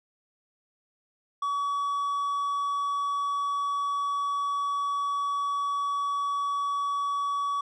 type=tone; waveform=triangle; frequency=1135 Hz; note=C#6; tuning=41 cents sharp; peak=-24 dBFS; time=1.42-7.61 s; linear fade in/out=5 ms; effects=resampled to 24000 Hz